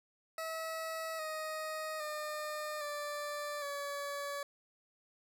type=tone with pitch steps; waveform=20% pulse; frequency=646 / 625.8 / 606.2 / 587.3 / 568.9 Hz; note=E5 / D#5 / D#5 / D5 / C#5; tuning=-35 / +10 / -45 / 0 / +45 cents; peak=-33 dBFS; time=0.38-4.43 s; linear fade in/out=2 ms; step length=810 ms; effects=none